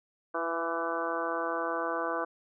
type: harmonic tone with a mistuned harmonic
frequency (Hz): 166.9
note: E3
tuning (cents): +22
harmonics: 2 / 3 / 4 / 5 / 6 / 7 / 8 / 9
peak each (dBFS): -38 / -36 / -36 / -41 / -38 / -35 / -43 / -38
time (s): 0.34-2.25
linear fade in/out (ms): 10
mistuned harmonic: 3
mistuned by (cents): -18
effects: none